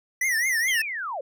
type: tone with vibrato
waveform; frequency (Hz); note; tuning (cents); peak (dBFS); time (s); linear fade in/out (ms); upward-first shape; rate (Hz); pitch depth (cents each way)
square; 1942; B6; -30; -22; 0.21-0.82; 5; triangle; 4.7; 190
type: linear sweep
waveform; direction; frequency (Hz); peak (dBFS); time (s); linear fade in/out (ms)
sine; down; 3322 to 493.9; -28; 0.68-1.21; 5
effects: none